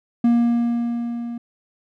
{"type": "tone with level ramp", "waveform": "triangle", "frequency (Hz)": 236.2, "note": "A#3", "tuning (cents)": 23, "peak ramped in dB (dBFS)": [-10, -25], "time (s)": [0.24, 1.38], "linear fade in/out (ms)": 5, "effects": []}